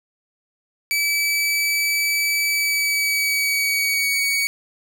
sawtooth tone with pitch glide, 2300 to 2247 Hz, D7 to C#7, -37 to +23 cents, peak -15 dBFS, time 0.91-4.47 s, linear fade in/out 0 ms, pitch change -40 cents, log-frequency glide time 2.48-4.18 s, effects none

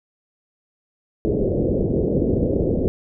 white low-pass noise, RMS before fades -20 dBFS, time 1.25-2.88 s, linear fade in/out 0 ms, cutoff 520 Hz, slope 48 dB/octave, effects none

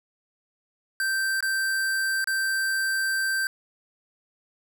square tone with dropouts, 1563 Hz, G6, 6 cents flat, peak -24 dBFS, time 1-3.47 s, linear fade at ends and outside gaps 1 ms, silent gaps 1.406-1.426 / 2.243-2.273 s, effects none

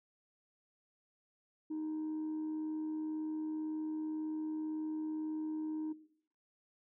sine tone with amplitude modulation, 311.1 Hz, D#4, in tune, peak -33 dBFS, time 1.7-5.93 s, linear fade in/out 10 ms, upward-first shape sine, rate 81.9 Hz, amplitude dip 35%, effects noise-tail reverb RT60 0.6 s tail -17 dB re dry + tanh soft clip ceiling -34 dBFS

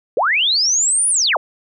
sine linear two-way sweep, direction up then down, 392 to 9900 to 466.1 Hz, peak -13 dBFS, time 0.17-1.37 s, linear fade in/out 2 ms, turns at 1.09 s, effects none

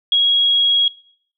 sine tone, 3307 Hz, G#7, 8 cents flat, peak -11 dBFS, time 0.12-0.88 s, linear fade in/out 2 ms, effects noise-tail reverb RT60 0.6 s tail -23 dB re dry

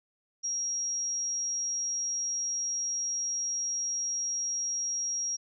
sine tone, 5640 Hz, F8, 16 cents sharp, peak -29 dBFS, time 0.43-5.37 s, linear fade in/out 20 ms, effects none

